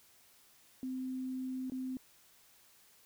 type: tone with dropouts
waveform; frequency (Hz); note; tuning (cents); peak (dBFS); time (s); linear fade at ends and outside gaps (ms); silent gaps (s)
sine; 258.5; C4; -21; -36; 0.83-1.97; 1; 1.699-1.72
effects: white hiss -64 dBFS RMS until 3.05 s